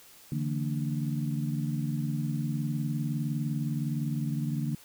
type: tone cluster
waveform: sine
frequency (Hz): 145.6 / 165.3 / 227 / 292.7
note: D3 / E3 / A#3 / D4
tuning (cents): -15 / +5 / -46 / -6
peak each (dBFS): -30 / -36 / -34 / -39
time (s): 0.32-4.75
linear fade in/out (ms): 2
effects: white hiss -54 dBFS RMS until 4.84 s